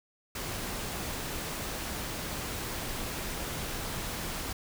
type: noise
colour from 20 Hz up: pink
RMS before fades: -36 dBFS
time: 0.35-4.53 s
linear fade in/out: 5 ms
effects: none